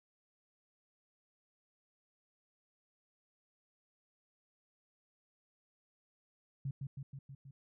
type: tone with echo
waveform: sine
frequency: 136.9 Hz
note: C#3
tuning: 21 cents flat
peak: -35 dBFS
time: 6.65-6.71 s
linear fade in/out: 5 ms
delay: 160 ms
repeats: 5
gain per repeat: -3 dB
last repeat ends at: 7.51 s
effects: none